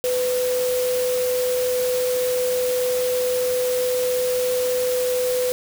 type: tone in noise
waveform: sine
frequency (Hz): 501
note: B4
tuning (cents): +25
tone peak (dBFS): -19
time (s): 0.04-5.52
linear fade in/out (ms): 0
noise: white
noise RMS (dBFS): -30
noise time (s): 0.04-5.52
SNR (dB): +8
effects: none